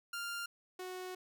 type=tone pair in turn; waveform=sawtooth; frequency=1396.9 / 368.1 Hz; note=F6 / F#4; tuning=0 / -9 cents; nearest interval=octave + major seventh; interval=2309 cents; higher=first; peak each=-35 / -38 dBFS; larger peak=first; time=0.13-0.46 / 0.79-1.15 s; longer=second; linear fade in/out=5 ms; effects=none